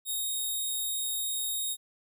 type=tone; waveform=5% pulse; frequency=3729 Hz; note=A#7; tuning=in tune; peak=-22 dBFS; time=0.05-1.77 s; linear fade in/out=50 ms; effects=none